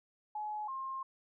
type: tone pair in turn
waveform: sine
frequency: 847 / 1063.6 Hz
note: G#5 / C6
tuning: +34 / +28 cents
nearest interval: major third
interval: 394 cents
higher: second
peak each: -36 / -37 dBFS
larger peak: first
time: 0.35-0.68 / 0.68-1.03 s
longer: second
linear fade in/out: 5 ms
effects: none